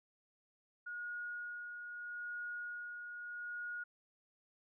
sine tone with tremolo, 1442 Hz, F#6, 45 cents flat, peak -40 dBFS, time 0.86-3.84 s, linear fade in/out 10 ms, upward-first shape sine, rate 0.79 Hz, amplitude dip 40%, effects none

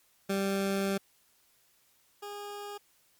20% pulse tone pair in turn, 196 / 409.6 Hz, G3 / G#4, 0 / -24 cents, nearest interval octave + minor second, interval 1276 cents, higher second, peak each -23 / -34 dBFS, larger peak first, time 0.29-0.98 / 2.22-2.78 s, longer first, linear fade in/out 10 ms, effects white hiss -67 dBFS RMS until 3.19 s + MP3 96 kbps

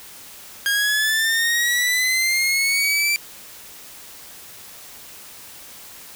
sawtooth linear sweep, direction up, 1618 to 2349 Hz, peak -14 dBFS, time 0.66-3.16 s, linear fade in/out 0 ms, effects white hiss -41 dBFS RMS until 6.15 s

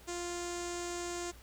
sawtooth tone with low-pass filter, 349.2 Hz, F4, in tune, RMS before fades -39 dBFS, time 0.07-1.32 s, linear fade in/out 20 ms, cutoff 7300 Hz, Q 5, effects added 60 Hz sine -54 dBFS peak until 1.42 s + pink hiss -58 dBFS RMS until 1.42 s

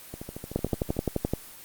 two click trains, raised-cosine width 2 ms, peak -22 / -11 dBFS, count 12 / 10, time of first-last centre 0.14-0.967 / 0.56-1.336 s, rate 13.3 / 11.6 Hz, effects white hiss -46 dBFS RMS until 1.64 s + Opus 24 kbps

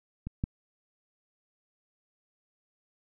clicks, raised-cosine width 5 ms, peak -23 / -16 dBFS, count 2, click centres 0.27 / 0.439 s, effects none

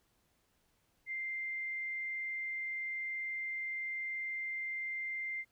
sine tone, 2093 Hz, C7, in tune, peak -36 dBFS, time 1.06-5.45 s, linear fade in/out 50 ms, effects pink hiss -75 dBFS RMS until 5.51 s

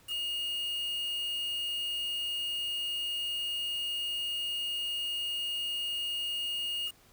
triangle tone with quantisation, 2855 Hz, F7, 37 cents sharp, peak -30 dBFS, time 0.07-6.92 s, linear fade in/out 50 ms, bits 7, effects pink hiss -61 dBFS RMS until 7.12 s

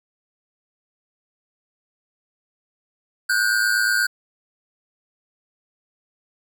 square tone pair together, 1459.6 / 1568 Hz, F#6 / G6, -24 / 0 cents, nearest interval minor second, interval 124 cents, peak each -21 dBFS, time 3.29-4.07 s, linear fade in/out 10 ms, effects none

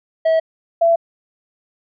triangle / sine tone pair in turn, 646 / 671.1 Hz, E5 / E5, -35 / +31 cents, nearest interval minor second, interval 66 cents, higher second, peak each -10 dBFS, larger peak neither, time 0.25-0.4 / 0.81-0.96 s, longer neither, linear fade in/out 10 ms, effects resampled to 11025 Hz

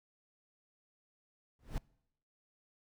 brown noise with exponential growth, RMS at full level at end -33 dBFS, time 1.59-1.78 s, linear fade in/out 2 ms, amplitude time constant 41 ms, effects noise-tail reverb RT60 0.8 s tail -25 dB re dry

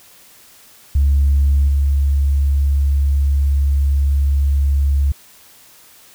sine tone with level steps, 70.1 Hz, C#2, 20 cents sharp, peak -9 / -11 dBFS, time 0.95-5.12 s, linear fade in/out 5 ms, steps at 1.68 s, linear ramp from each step 5 ms, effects tanh soft clip ceiling -7 dBFS + white hiss -46 dBFS RMS until 6.14 s

